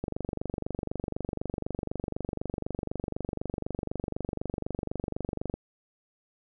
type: click train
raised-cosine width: 2 ms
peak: -18 dBFS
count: 133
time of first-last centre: 0.04-5.54 s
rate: 24 Hz
effects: none